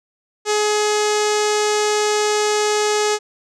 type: tone with low-pass filter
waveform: sawtooth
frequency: 421.3 Hz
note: G#4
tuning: 25 cents sharp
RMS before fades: -18 dBFS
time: 0.45-3.19 s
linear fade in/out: 50 ms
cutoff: 6900 Hz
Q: 2.6
effects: none